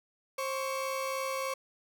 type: tone pair together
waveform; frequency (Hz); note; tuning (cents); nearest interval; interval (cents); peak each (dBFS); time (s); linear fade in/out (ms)
30% pulse; 531.4 / 1126; C5 / C#6; +27 / +27; octave + minor second; 1300; -31 / -34; 0.38-1.54; 5
effects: none